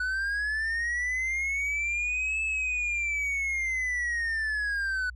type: linear two-way sweep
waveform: triangle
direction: up then down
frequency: 1480 to 2619 to 1480 Hz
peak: -25 dBFS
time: 0-5.1 s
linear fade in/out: 5 ms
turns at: 2.42 s
effects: added 60 Hz sine -41 dBFS peak until 5.15 s + resampled to 24000 Hz